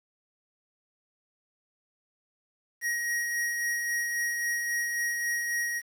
square tone with tremolo, 1891 Hz, A#6, 24 cents sharp, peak -27 dBFS, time 2.81-5.82 s, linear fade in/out 50 ms, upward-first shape sine, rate 3.7 Hz, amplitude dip 30%, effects 9-bit

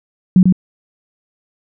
sine tone with echo, 184 Hz, F#3, 9 cents flat, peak -4 dBFS, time 0.36-0.43 s, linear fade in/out 2 ms, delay 95 ms, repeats 1, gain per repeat -3 dB, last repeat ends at 0.525 s, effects none

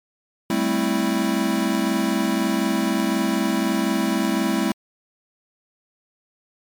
square chord, A minor seventh, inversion third, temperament equal, 196 / 220 / 261.6 / 329.6 Hz, G3 / A3 / C4 / E4, 0 / 0 / 0 / 0 cents, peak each -26 / -25 / -26 / -25 dBFS, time 0.5-4.72 s, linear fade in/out 2 ms, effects MP3 96 kbps

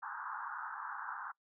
white band-pass noise, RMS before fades -43 dBFS, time 0.02-1.32 s, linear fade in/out 10 ms, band 820 to 1600 Hz, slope 96 dB/octave, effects noise-tail reverb RT60 0.1 s tail -23 dB re dry

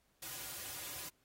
white noise with comb filter, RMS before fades -45 dBFS, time 0.22-1.09 s, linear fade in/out 5 ms, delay 4.5 ms, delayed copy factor -0.7, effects pink hiss -75 dBFS RMS until 1.24 s + AAC 48 kbps

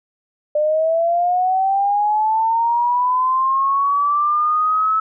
sine linear sweep, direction up, 595 to 1304 Hz, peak -14 dBFS, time 0.55-5 s, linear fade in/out 5 ms, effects none

